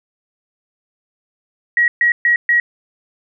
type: tone bursts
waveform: sine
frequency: 1906 Hz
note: A#6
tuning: 38 cents sharp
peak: -10 dBFS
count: 4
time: 1.77-2.6 s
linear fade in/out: 2 ms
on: 110 ms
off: 130 ms
effects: none